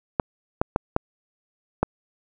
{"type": "clicks", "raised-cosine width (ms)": 1, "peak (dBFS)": -5, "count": 5, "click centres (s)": [0.198, 0.615, 0.761, 0.964, 1.83], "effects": []}